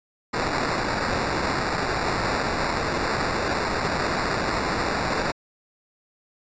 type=noise with sample-and-hold; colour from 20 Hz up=white; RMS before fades=-25 dBFS; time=0.33-5.32 s; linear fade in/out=10 ms; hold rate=3150 Hz; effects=resampled to 16000 Hz